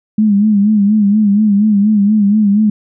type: tone with vibrato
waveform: sine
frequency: 207.7 Hz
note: G#3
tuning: in tune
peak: -7 dBFS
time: 0.18-2.7 s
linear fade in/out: 5 ms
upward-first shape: sine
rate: 4.2 Hz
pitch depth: 79 cents each way
effects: none